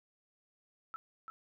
sine tone with echo, 1318.5 Hz, E6, in tune, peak -39 dBFS, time 0.94-0.96 s, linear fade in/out 0 ms, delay 340 ms, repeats 1, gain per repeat -4 dB, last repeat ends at 1.3 s, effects none

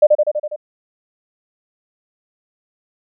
sine tone with echo, 600 Hz, D5, 37 cents sharp, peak -4 dBFS, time 0.02-0.07 s, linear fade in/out 10 ms, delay 82 ms, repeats 6, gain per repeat -3 dB, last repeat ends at 0.562 s, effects none

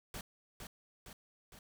pink noise with echo, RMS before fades -44 dBFS, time 0.14-0.21 s, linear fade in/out 2 ms, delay 460 ms, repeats 3, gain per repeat -4 dB, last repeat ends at 1.59 s, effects none

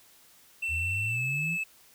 triangle tone with pitch glide, 2687 to 2609 Hz, E7 to E7, +33 to -18 cents, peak -27 dBFS, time 0.62-1.64 s, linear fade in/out 10 ms, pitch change -51 cents, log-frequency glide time 1.07-1.2 s
sine exponential sweep, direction up, 76.2 to 176.9 Hz, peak -32 dBFS, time 0.68-1.58 s, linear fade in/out 50 ms
effects white hiss -58 dBFS RMS until 1.94 s

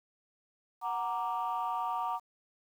sine chord, Gb augmented, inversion none, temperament equal, 740 / 932.3 / 1174.7 Hz, Gb5 / Bb5 / D6, 0 / 0 / 0 cents, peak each -35 / -33 / -35 dBFS, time 0.81-2.2 s, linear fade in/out 50 ms, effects tanh soft clip ceiling -25 dBFS + 10-bit

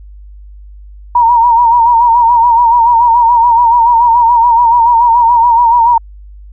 sine tone with vibrato, 941 Hz, A#5, 16 cents sharp, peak -4 dBFS, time 1.15-5.98 s, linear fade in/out 5 ms, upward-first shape sine, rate 7 Hz, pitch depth 64 cents each way, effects added 50 Hz sine -30 dBFS peak until 6.52 s

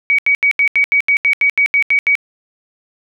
sine tone bursts, 2261 Hz, C#7, 34 cents sharp, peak -9 dBFS, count 13, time 0.1-2.153 s, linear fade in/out 0 ms, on 85 ms, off 79 ms, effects none

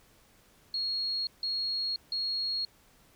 sine tone bursts, 4300 Hz, C8, 47 cents sharp, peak -29 dBFS, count 3, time 0.74-2.65 s, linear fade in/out 2 ms, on 530 ms, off 160 ms, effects pink hiss -62 dBFS RMS until 3.15 s

